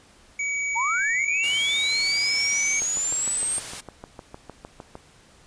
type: tone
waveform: square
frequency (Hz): 2268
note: C#7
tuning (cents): +39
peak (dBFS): -25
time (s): 0.39-2.8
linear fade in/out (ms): 5
type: linear sweep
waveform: sine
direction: up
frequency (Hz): 856 to 8700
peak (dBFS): -23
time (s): 0.75-3.6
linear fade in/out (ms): 20
type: noise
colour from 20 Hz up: white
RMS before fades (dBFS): -35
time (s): 1.43-3.81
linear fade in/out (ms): 10
type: click train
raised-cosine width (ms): 1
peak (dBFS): -23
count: 15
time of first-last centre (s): 2.82-4.954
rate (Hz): 6.56
effects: pink hiss -54 dBFS RMS until 5.46 s + resampled to 22050 Hz